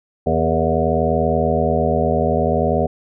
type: harmonic tone with a mistuned harmonic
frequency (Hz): 80.5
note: E2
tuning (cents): -41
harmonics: 1 / 2 / 3 / 5 / 6 / 7 / 8 / 9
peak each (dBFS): -23 / -23 / -23 / -23 / -23 / -23 / -23 / -23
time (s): 0.26-2.87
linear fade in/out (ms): 10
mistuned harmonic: 6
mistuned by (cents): -43
effects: none